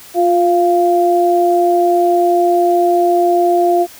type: tone pair together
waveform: sine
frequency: 352.2 / 693.1 Hz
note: F4 / F5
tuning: +15 / -13 cents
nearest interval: octave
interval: 1172 cents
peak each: -12 dBFS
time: 0.14-3.87 s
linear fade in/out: 50 ms
effects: white hiss -38 dBFS RMS until 3.99 s